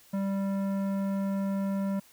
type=tone with tanh clipping; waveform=sine; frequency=196 Hz; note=G3; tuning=in tune; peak=-29 dBFS; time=0.13-2 s; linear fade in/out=10 ms; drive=14 dB; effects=white hiss -58 dBFS RMS until 2.12 s